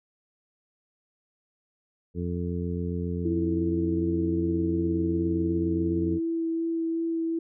harmonic tone, 87.31 Hz, F2, in tune, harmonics 1 / 2 / 3 / 4 / 5, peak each -31 / -31 / -36 / -39 / -36 dBFS, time 2.14-6.2 s, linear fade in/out 50 ms
sine tone with vibrato, 329.6 Hz, E4, in tune, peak -25 dBFS, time 3.25-7.39 s, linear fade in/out 5 ms, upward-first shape sine, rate 2.7 Hz, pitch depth 10 cents each way
effects none

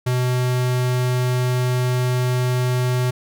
square tone, 125.5 Hz, B2, 28 cents sharp, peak -18 dBFS, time 0.06-3.11 s, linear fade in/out 10 ms, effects none

